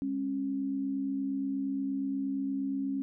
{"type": "tone pair together", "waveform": "sine", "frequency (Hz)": [204.6, 273.1], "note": ["G#3", "C#4"], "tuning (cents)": [-26, -26], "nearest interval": "perfect fourth", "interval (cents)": 500, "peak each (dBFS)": [-38, -30], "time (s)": [0.02, 3.02], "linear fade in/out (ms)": 0, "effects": []}